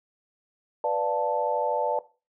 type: chord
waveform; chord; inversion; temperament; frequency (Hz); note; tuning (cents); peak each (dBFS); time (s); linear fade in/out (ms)
sine; B half-diminished seventh; none; equal; 493.9 / 587.3 / 698.5 / 880; B4 / D5 / F5 / A5; 0 / 0 / 0 / 0; -29 / -27 / -33 / -27; 0.84-1.99; 2
effects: noise-tail reverb RT60 0.3 s tail -17 dB re dry